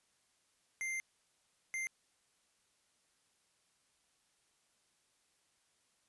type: tone bursts at uneven times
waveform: square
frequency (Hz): 2093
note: C7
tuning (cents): 0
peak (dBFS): -37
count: 2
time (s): 0.81-1 / 1.74-1.87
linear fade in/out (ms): 0
effects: white hiss -75 dBFS RMS until 6.08 s + resampled to 24000 Hz